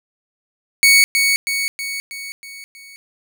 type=tone with echo; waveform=sawtooth; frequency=2227 Hz; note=C#7; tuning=7 cents sharp; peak=-5 dBFS; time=0.83-1.04 s; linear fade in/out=0 ms; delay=320 ms; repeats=6; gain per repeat=-5 dB; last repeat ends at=2.96 s; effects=none